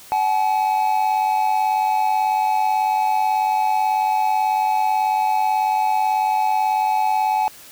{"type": "tone pair together", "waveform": "triangle", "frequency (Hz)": [756.8, 855], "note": ["F#5", "A5"], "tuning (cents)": [39, -50], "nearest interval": "major second", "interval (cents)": 211, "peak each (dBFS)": [-19, -16], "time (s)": [0.12, 7.48], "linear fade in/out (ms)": 0, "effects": ["white hiss -43 dBFS RMS until 7.71 s"]}